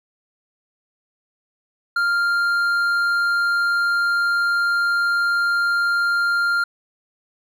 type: tone with hard clipping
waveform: sine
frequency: 1396.9 Hz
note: F6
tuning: in tune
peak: -18 dBFS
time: 1.96-6.64 s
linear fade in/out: 5 ms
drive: 5 dB
effects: none